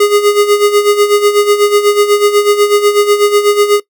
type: tone with tremolo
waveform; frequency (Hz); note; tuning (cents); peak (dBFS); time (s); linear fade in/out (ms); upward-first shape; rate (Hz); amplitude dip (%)
square; 412.1; G#4; -13; -5; 0-3.8; 5; sine; 8.1; 70
effects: noise-tail reverb RT60 0.1 s tail -19 dB re dry